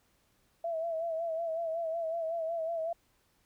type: tone with vibrato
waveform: sine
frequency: 659.3 Hz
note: E5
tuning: in tune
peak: -31 dBFS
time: 0.64-2.93 s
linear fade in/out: 5 ms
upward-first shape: sine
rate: 5.4 Hz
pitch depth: 56 cents each way
effects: pink hiss -71 dBFS RMS until 3.45 s